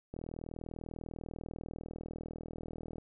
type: click train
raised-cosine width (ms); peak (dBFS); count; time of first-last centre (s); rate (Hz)
2; -29; 115; 0.14-2.983; 40.1
effects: none